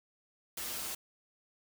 white noise with comb filter, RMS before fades -39 dBFS, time 0.57-0.95 s, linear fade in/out 5 ms, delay 7.1 ms, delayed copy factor -1, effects none

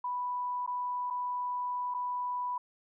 sine tone with dropouts, 987.8 Hz, B5, in tune, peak -31 dBFS, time 0.04-2.58 s, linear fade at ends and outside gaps 5 ms, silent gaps 0.664-0.675 / 1.102-1.106 / 1.941-1.945 s, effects none

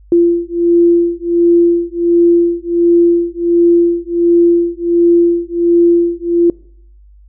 sine beating tone pair, 342.4 / 343.8 Hz, F4 / F4, -34 / -27 cents, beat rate 1.4 Hz, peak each -11 dBFS, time 0.12-6.5 s, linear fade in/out 2 ms, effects noise-tail reverb RT60 0.7 s tail -24 dB re dry + added 50 Hz sine -39 dBFS peak until 7.28 s

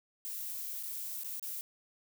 violet noise with dropouts, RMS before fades -40 dBFS, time 0.25-1.61 s, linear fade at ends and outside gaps 0 ms, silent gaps 0.827-0.834 / 1.235-1.245 / 1.396-1.427 s, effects none

